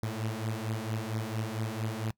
sawtooth beating tone pair, 108.2 / 112.6 Hz, A2 / A2, -29 / +40 cents, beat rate 4.4 Hz, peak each -31 dBFS, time 0.03-2.11 s, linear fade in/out 0 ms, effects noise-tail reverb RT60 0.1 s tail -23 dB re dry

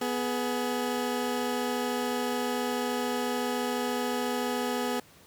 20% pulse tone pair together, 246.9 / 419.8 Hz, B3 / G#4, 0 / +19 cents, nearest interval major sixth, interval 919 cents, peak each -25 / -27 dBFS, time 0.01-5 s, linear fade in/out 5 ms, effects pink hiss -56 dBFS RMS until 5.26 s + high-pass 80 Hz 12 dB/octave

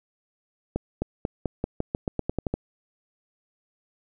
accelerating click train, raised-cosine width 2 ms, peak -12 dBFS, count 13, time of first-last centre 0.76-2.54 s, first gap 260 ms, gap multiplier 0.89, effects none

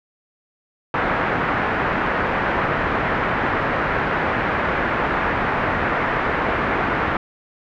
white low-pass noise, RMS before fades -21 dBFS, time 0.94-7.17 s, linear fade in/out 2 ms, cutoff 1800 Hz, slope 24 dB/octave, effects none

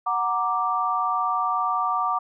sine chord, Gb augmented, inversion none, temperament equal, 740 / 932.3 / 1174.7 Hz, Gb5 / Bb5 / D6, 0 / 0 / 0 cents, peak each -27 / -28 / -23 dBFS, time 0.06-2.19 s, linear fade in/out 10 ms, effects none

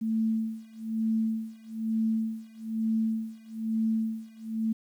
sine tone with tremolo, 222.2 Hz, A3, 17 cents sharp, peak -23 dBFS, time 0.01-4.73 s, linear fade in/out 10 ms, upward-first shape sine, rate 1.1 Hz, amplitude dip 95%, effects 10-bit

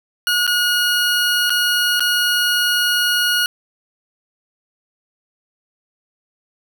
20% pulse tone with dropouts, 1445 Hz, F#6, 41 cents flat, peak -10 dBFS, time 0.27-3.46 s, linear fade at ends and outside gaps 1 ms, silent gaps 0.467-0.476 / 1.496-1.503 / 1.996-2.005 s, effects none

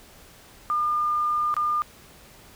sine tone with dropouts, 1207 Hz, D6, 47 cents sharp, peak -21 dBFS, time 0.7-1.82 s, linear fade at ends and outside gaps 0 ms, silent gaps 1.541-1.566 s, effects pink hiss -50 dBFS RMS until 2.55 s

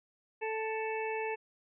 harmonic tone with a mistuned harmonic, 440 Hz, A4, in tune, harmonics 1 / 2 / 4 / 5 / 6, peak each -35 / -38 / -44 / -44 / -42 dBFS, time 0.41-1.36 s, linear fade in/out 20 ms, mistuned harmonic 5, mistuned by +19 cents, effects none

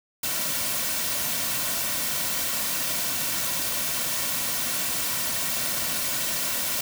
white noise with comb filter, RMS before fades -27 dBFS, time 0.23-6.81 s, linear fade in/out 5 ms, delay 2.4 ms, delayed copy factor -0.5, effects none

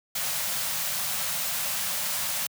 white band-stop noise, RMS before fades -29 dBFS, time 0.15-2.47 s, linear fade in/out 5 ms, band 220 to 510 Hz, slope 96 dB/octave, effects high-pass 100 Hz 12 dB/octave

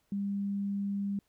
sine tone, 200 Hz, G3, 35 cents sharp, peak -30 dBFS, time 0.12-1.19 s, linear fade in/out 2 ms, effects pink hiss -74 dBFS RMS until 1.28 s

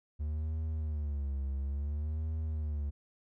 triangle tone with vibrato, 73.42 Hz, D2, in tune, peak -30 dBFS, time 0.19-2.91 s, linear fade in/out 20 ms, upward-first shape sine, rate 0.58 Hz, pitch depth 130 cents each way, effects none

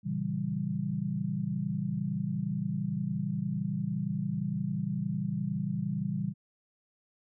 sine chord, A# diminished seventh, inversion none, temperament equal, 116.54 / 138.59 / 164.81 / 196 Hz, A#2 / C#3 / E3 / G3, 0 / 0 / 0 / 0 cents, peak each -39 / -36 / -34 / -33 dBFS, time 0.03-6.34 s, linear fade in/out 50 ms, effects none

